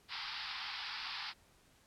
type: band-pass noise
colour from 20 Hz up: white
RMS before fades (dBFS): -43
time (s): 0.08-1.34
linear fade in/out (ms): 50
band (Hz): 780 to 5100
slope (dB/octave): 96
effects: pink hiss -67 dBFS RMS until 1.86 s + low-pass 12000 Hz 12 dB/octave